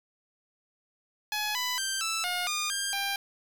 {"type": "tone with pitch steps", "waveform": "10% pulse", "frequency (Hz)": [844, 996, 1568, 1321, 716, 1216, 1600, 795], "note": ["G#5", "B5", "G6", "E6", "F5", "D#6", "G6", "G5"], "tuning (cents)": [28, 14, 0, 3, 43, -40, 35, 24], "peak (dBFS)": -20, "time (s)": [1.32, 3.16], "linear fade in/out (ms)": 2, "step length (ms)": 230, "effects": ["8-bit"]}